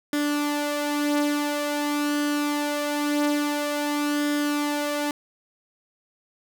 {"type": "tone with flanger", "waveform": "sawtooth", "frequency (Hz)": 293, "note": "D4", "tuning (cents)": -4, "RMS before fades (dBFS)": -25, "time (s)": [0.13, 5.11], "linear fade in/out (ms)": 2, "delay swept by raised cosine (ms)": [0.58, 6.18], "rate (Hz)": 0.24, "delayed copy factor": 0.5, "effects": []}